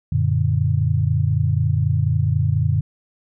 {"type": "chord", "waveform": "sine", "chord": "Gb augmented", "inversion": "none", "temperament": "equal", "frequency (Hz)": [92.5, 116.54, 146.83], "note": ["Gb2", "Bb2", "D3"], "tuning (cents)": [0, 0, 0], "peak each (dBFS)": -20, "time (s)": [0.12, 2.81], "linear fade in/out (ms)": 5, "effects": []}